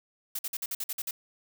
blue noise bursts, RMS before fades -33 dBFS, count 9, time 0.35-1.11 s, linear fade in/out 5 ms, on 40 ms, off 50 ms, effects none

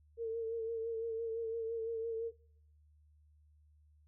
sine tone with vibrato, 454.6 Hz, A#4, 43 cents flat, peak -35 dBFS, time 0.17-2.32 s, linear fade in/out 50 ms, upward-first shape sine, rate 5.9 Hz, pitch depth 35 cents each way, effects noise-tail reverb RT60 0.6 s tail -21 dB re dry + added 75 Hz sine -63 dBFS peak until 4.07 s

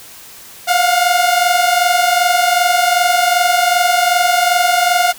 sawtooth tone pair together, 699.4 / 722 Hz, F5 / F#5, +2 / -43 cents, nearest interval minor second, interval 55 cents, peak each -10 dBFS, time 0.67-5.13 s, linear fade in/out 20 ms, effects white hiss -37 dBFS RMS until 5.18 s

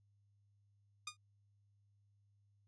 10% pulse tone with exponential decay, 1221 Hz, D#6, 33 cents flat, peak -31 dBFS, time 1.07-1.17 s, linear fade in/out 5 ms, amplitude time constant 20 ms, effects added 101 Hz sine -70 dBFS peak until 2.67 s + resampled to 22050 Hz

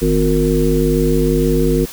harmonic tone with a mistuned harmonic, 51.1 Hz, G#1, 27 cents flat, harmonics 1 / 3 / 5 / 7 / 9, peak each -18 / -18 / -18 / -18 / -18 dBFS, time 0.01-1.86 s, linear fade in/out 20 ms, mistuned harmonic 3, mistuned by +68 cents, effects white hiss -33 dBFS RMS until 1.92 s

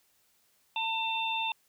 harmonic tone, 897 Hz, A5, 33 cents sharp, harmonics 1 / 3 / 4, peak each -32 / -33 / -35 dBFS, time 0.76-1.52 s, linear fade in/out 2 ms, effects white hiss -69 dBFS RMS until 1.68 s

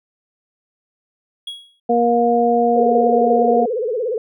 triangle tone with exponential decay, 3322 Hz, G#7, in tune, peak -22 dBFS, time 1.47-1.8 s, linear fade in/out 5 ms, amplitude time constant 71 ms
harmonic tone, 236.6 Hz, A#3, 26 cents sharp, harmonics 1 / 2 / 3, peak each -19 / -16 / -16 dBFS, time 1.89-3.66 s, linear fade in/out 10 ms
sine tone with vibrato, 466.4 Hz, A#4, 1 cent sharp, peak -18 dBFS, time 2.76-4.18 s, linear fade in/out 2 ms, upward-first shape sine, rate 17 Hz, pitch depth 180 cents each way
effects none

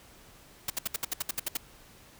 white noise bursts, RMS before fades -30 dBFS, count 11, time 0.68-1.571 s, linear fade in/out 5 ms, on 21 ms, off 66 ms, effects pink hiss -55 dBFS RMS until 2.19 s

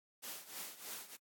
white noise with tremolo, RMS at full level -44 dBFS, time 0.22-1.17 s, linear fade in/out 20 ms, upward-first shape triangle, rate 3.2 Hz, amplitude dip 85%, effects high-pass 200 Hz 12 dB/octave + AAC 64 kbps

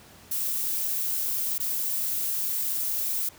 violet noise with dropouts, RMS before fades -28 dBFS, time 0.31-3.29 s, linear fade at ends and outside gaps 5 ms, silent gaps 1.582-1.6 s, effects pink hiss -51 dBFS RMS until 3.38 s + high-pass 60 Hz 12 dB/octave

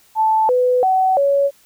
sine tone with pitch steps, 877 / 499.7 / 754 / 560 Hz, A5 / B4 / F#5 / C#5, -6 / +20 / +32 / +18 cents, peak -12 dBFS, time 0.15-1.51 s, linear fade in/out 50 ms, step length 340 ms, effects white hiss -53 dBFS RMS until 1.65 s

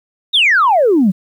sine exponential sweep, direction down, 3845 to 173.1 Hz, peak -7 dBFS, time 0.33-1.12 s, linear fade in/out 20 ms, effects tanh soft clip ceiling -4 dBFS + 8-bit

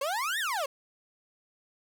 30% pulse exponential two-way sweep, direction up then down, 523 to 1907 to 523 Hz, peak -26 dBFS, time 0.01-0.66 s, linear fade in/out 5 ms, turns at 0.39 s, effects none

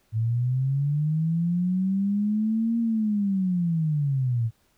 sine linear two-way sweep, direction up then down, 108.6 to 233.1 to 109.8 Hz, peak -21 dBFS, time 0.12-4.51 s, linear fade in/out 50 ms, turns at 2.79 s, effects pink hiss -66 dBFS RMS until 4.77 s

